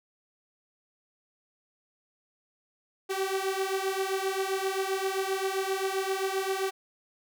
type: beating tone pair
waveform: sawtooth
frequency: 380.8 / 388.4 Hz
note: F#4 / G4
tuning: +50 / -16 cents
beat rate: 7.6 Hz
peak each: -27 dBFS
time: 3.09-6.71 s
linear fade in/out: 20 ms
effects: none